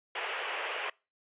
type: band-pass noise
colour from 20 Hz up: white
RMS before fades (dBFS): -36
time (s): 0.15-0.9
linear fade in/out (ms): 5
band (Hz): 400 to 3000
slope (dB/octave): 48
effects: noise-tail reverb RT60 0.3 s tail -25 dB re dry + resampled to 8000 Hz

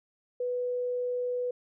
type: tone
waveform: sine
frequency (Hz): 493.9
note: B4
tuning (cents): 0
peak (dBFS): -28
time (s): 0.4-1.51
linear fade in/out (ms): 5
effects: none

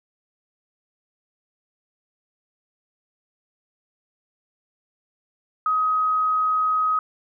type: tone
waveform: sine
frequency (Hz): 1262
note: D#6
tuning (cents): +24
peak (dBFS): -18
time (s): 5.66-6.99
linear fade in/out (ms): 2
effects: none

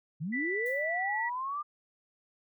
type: linear sweep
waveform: sine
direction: up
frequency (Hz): 137.8 to 1210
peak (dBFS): -32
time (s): 0.2-1.63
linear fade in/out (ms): 20
type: tone with pitch glide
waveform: sine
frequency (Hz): 1975.5 to 1946.1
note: B6 to B6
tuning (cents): 0 to -26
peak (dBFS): -31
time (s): 0.32-1.3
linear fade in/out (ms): 20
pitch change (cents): -26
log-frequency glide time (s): 0.76-1.19
type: noise with exponential decay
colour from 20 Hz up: violet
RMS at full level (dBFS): -48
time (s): 0.66-0.97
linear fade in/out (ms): 1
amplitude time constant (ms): 66
effects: none

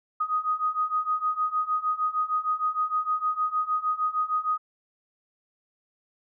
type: beating tone pair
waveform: sine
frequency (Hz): 1244.5 / 1251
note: D#6 / D#6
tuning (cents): 0 / +9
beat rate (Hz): 6.5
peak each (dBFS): -28 / -26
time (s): 0.2-4.58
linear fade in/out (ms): 10
effects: none

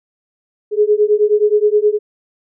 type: beating tone pair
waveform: sine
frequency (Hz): 415.3 / 424.8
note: G#4 / G#4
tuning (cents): 0 / +39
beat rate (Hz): 9.5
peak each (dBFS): -13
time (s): 0.71-1.99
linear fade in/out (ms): 50
effects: none

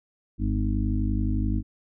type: harmonic tone with a mistuned harmonic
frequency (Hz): 51.6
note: G#1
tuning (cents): -10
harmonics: 1 / 2 / 4 / 5 / 6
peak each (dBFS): -25 / -28 / -31 / -32 / -33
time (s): 0.38-1.63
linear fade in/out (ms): 50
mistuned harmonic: 4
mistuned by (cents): +22
effects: none

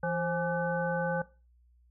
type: harmonic tone with a mistuned harmonic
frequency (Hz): 167.8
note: E3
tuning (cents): +31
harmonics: 1 / 3 / 5 / 7 / 9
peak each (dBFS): -34 / -32 / -35 / -45 / -36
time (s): 0.03-1.22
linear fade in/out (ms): 5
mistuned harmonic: 3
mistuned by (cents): +84
effects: noise-tail reverb RT60 0.3 s tail -17 dB re dry + added 60 Hz sine -60 dBFS peak until 1.9 s

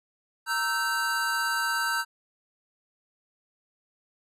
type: chord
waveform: square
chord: E diminished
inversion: second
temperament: equal with one note detuned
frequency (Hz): 932.3 / 1318.5 / 1548.2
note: Bb5 / E6 / G6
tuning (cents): 0 / 0 / -22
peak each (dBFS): -33 / -32 / -28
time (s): 0.46-2.05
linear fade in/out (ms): 50
effects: resampled to 32000 Hz

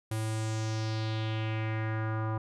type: tone with low-pass filter sweep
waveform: square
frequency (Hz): 110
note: A2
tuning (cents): 0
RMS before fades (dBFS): -32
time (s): 0.11-2.38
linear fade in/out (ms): 5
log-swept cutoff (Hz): 11000 to 1100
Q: 2.7
effects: none

